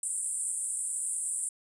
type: band-pass noise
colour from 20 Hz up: white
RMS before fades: -33 dBFS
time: 0.03-1.49 s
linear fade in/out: 2 ms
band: 8000 to 9800 Hz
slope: 96 dB/octave
effects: resampled to 24000 Hz